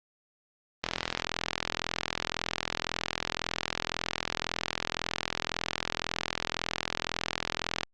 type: click train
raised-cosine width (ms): 0.2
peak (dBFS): -10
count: 294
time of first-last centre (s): 0.84-7.833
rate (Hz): 41.9
effects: low-pass 6000 Hz 12 dB/octave + Opus 32 kbps